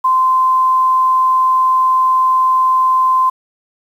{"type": "tone", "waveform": "sine", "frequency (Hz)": 1036, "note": "C6", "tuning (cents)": -17, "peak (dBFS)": -9, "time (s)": [0.04, 3.3], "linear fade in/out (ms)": 10, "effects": ["7-bit"]}